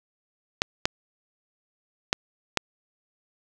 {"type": "clicks", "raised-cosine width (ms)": 0.2, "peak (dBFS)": -3, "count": 4, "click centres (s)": [0.619, 0.855, 2.129, 2.573], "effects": []}